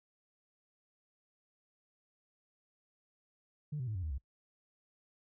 sine tone with pitch steps, 149.1 / 126.83 / 107.89 / 91.78 / 78.08 / 66.42 Hz, D3 / B2 / A2 / F#2 / D#2 / C2, +27 / +46 / -34 / -14 / +7 / +27 cents, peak -34 dBFS, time 3.72-4.182 s, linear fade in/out 10 ms, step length 77 ms, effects noise-tail reverb RT60 0.1 s tail -24 dB re dry + tanh soft clip ceiling -31 dBFS

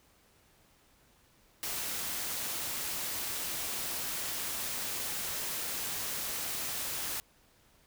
white noise, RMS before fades -36 dBFS, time 1.63-7.2 s, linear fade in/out 0 ms, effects pink hiss -65 dBFS RMS until 7.86 s

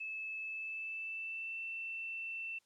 sine tone with pitch glide, 2609 to 2678 Hz, E7 to E7, -18 to +27 cents, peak -39 dBFS, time 0-2.59 s, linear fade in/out 10 ms, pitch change +45 cents, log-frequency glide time 0.4-1.62 s, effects white hiss -75 dBFS RMS until 2.65 s + low-pass 9000 Hz 12 dB/octave

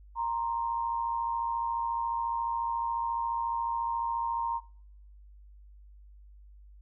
sine tone pair together, 932.3 / 1046.5 Hz, A#5 / C6, 0 / 0 cents, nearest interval major second, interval 200 cents, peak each -29 / -35 dBFS, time 0.15-4.61 s, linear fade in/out 50 ms, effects noise-tail reverb RT60 0.7 s tail -25 dB re dry + added 50 Hz sine -50 dBFS peak until 6.81 s

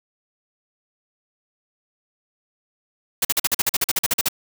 white noise bursts, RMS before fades -19 dBFS, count 15, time 3.22-4.286 s, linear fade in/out 5 ms, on 30 ms, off 44 ms, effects none

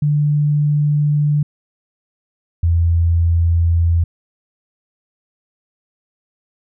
sine tone pair in turn, 147.7 / 84.29 Hz, D3 / E2, +10 / +39 cents, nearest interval minor seventh, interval 971 cents, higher first, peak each -12 / -11 dBFS, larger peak second, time 0.02-1.43 / 2.63-4.04 s, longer neither, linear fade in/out 5 ms, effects none

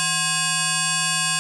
sine tone with frequency modulation, 2865 Hz, F7, 44 cents sharp, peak -19 dBFS, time 0-1.39 s, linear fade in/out 0 ms, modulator 901 Hz, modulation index 7.1, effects none

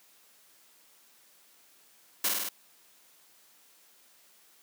white noise with echo, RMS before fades -27 dBFS, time 2.24-2.29 s, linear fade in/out 5 ms, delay 50 ms, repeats 4, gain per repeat -2 dB, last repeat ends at 2.49 s, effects white hiss -61 dBFS RMS until 4.62 s + high-pass 200 Hz 12 dB/octave

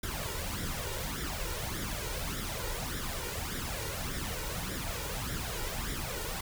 pink noise with flanger, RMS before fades -36 dBFS, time 0.03-6.41 s, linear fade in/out 5 ms, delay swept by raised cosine 0.55 to 2.15 ms, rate 1.7 Hz, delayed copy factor +0.65, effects none

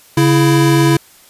square tone pair together, 140 / 331.9 Hz, C#3 / E4, +18 / +12 cents, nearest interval octave + minor third, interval 1494 cents, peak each -12 dBFS, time 0.17-0.97 s, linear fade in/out 5 ms, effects white hiss -45 dBFS RMS until 1.29 s + resampled to 32000 Hz

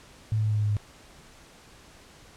sine tone with pitch steps, 108.8 / 107.92 / 107.05 / 106.19 / 105.34 / 104.49 / 103.65 Hz, A2 / A2 / A2 / G#2 / G#2 / G#2 / G#2, -19 / -33 / -47 / +39 / +25 / +11 / -3 cents, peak -22 dBFS, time 0.32-0.768 s, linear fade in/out 0 ms, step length 64 ms, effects pink hiss -52 dBFS RMS until 2.36 s + low-pass 9000 Hz 12 dB/octave

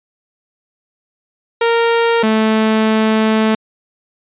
sawtooth tone pair in turn, 463.9 / 218.9 Hz, A#4 / A3, -8 / -9 cents, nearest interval octave + minor second, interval 1301 cents, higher first, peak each -7 dBFS, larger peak neither, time 1.61-2.23 / 2.23-3.55 s, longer second, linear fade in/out 5 ms, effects resampled to 8000 Hz

